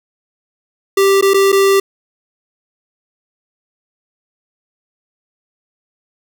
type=tone with dropouts; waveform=square; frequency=392 Hz; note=G4; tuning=in tune; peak=-9 dBFS; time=0.97-1.8 s; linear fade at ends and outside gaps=5 ms; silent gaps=1.212-1.224 / 1.336-1.342 / 1.52-1.526 s; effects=none